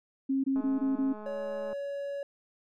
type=tone bursts; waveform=sine; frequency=269.3 Hz; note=C#4; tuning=50 cents flat; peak=-25 dBFS; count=5; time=0.29-1.132 s; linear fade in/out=10 ms; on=150 ms; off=23 ms
type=click train; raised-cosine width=1 ms; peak=-31 dBFS; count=249; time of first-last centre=0.56-1.73 s; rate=212 Hz
type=tone; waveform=triangle; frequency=563 Hz; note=C#5; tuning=27 cents sharp; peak=-31 dBFS; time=1.26-2.23 s; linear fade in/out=2 ms
effects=none

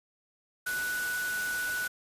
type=tone in noise; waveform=sine; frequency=1480 Hz; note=F#6; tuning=in tune; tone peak=-30 dBFS; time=0.66-1.88 s; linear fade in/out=10 ms; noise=white; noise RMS=-38 dBFS; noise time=0.66-1.88 s; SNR=+5 dB; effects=resampled to 32000 Hz

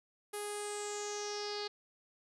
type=tone with low-pass filter sweep; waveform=sawtooth; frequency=413.9 Hz; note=G#4; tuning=6 cents flat; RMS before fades=-40 dBFS; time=0.33-1.68 s; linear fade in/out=10 ms; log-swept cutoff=11000 to 4400 Hz; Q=6.3; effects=none

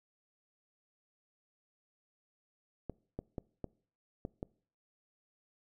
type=clicks; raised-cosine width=2 ms; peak=-25 dBFS; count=6; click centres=2.897 / 3.19 / 3.382 / 3.643 / 4.251 / 4.429 s; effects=noise-tail reverb RT60 0.5 s tail -24 dB re dry

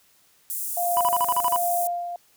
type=high-pass noise; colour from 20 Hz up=pink; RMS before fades=-30 dBFS; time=0.5-1.87 s; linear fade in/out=0 ms; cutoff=9000 Hz; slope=24 dB/octave
type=tone with tremolo; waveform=sine; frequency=698.5 Hz; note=F5; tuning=in tune; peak=-21 dBFS; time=0.77-2.16 s; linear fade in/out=2 ms; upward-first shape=sine; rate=1.3 Hz; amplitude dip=60%
type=tone bursts; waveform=triangle; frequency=987.8 Hz; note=B5; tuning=in tune; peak=-17 dBFS; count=8; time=0.97-1.561 s; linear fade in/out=0 ms; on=38 ms; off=41 ms
effects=white hiss -60 dBFS RMS until 2.36 s

